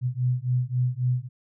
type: beating tone pair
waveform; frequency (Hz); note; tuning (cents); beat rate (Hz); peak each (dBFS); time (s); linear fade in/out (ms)
sine; 123.47 / 127.17; B2 / C3; 0 / -49; 3.7; -25 / -25; 0.01-1.29; 50
effects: none